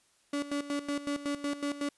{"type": "tone with tremolo", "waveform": "35% pulse", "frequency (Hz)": 286.7, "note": "D4", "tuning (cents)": -42, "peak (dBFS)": -28, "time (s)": [0.33, 1.89], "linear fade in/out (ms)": 5, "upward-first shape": "square", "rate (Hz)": 5.4, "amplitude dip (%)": 75, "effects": ["white hiss -68 dBFS RMS until 1.97 s", "resampled to 24000 Hz"]}